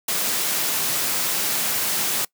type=high-pass noise; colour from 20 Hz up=white; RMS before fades=-23 dBFS; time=0.08-2.25 s; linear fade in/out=5 ms; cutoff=110 Hz; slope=96 dB/octave; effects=noise-tail reverb RT60 0.1 s tail -23 dB re dry